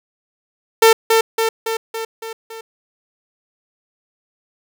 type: tone with echo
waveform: sawtooth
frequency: 449.3 Hz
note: A4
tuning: 36 cents sharp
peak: -3 dBFS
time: 0.82-0.93 s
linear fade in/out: 5 ms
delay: 280 ms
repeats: 6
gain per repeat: -4 dB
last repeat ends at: 2.61 s
effects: none